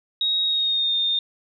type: tone with pitch glide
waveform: sine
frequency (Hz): 3779 to 3646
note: A#7 to A#7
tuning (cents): +23 to -39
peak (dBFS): -19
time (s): 0.21-1.19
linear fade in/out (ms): 2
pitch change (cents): -62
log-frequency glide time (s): 0.44-0.95
effects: none